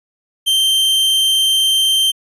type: tone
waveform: 45% pulse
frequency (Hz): 3136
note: G7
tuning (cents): 0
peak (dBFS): -11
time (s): 0.46-2.12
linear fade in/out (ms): 20
effects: resampled to 32000 Hz